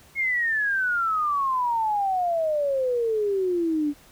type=exponential sweep; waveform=sine; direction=down; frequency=2181 to 285.4 Hz; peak=-21 dBFS; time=0.15-3.94 s; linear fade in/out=50 ms; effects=pink hiss -53 dBFS RMS until 4.11 s